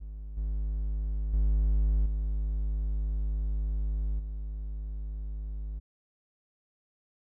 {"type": "tone with level steps", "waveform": "triangle", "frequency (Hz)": 51.7, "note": "G#1", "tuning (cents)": -7, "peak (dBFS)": [-35, -26, -20, -25, -31], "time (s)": [0, 5.8], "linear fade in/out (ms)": 20, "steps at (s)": [0.37, 1.33, 2.06, 4.19], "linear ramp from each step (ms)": 5, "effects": []}